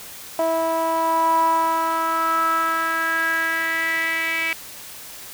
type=tone with band-pass filter sweep; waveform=sawtooth; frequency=326.9 Hz; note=E4; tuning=14 cents flat; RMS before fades=-21 dBFS; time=0.39-4.53 s; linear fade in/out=2 ms; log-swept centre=750 to 2300 Hz; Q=6.6; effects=white hiss -38 dBFS RMS until 5.33 s